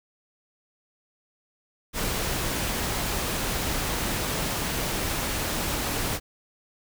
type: noise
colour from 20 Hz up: pink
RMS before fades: -28 dBFS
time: 1.93-6.2 s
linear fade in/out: 50 ms
effects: none